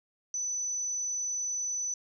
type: tone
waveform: sine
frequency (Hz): 5990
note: F#8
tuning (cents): +20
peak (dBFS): -30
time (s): 0.34-1.94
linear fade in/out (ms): 2
effects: none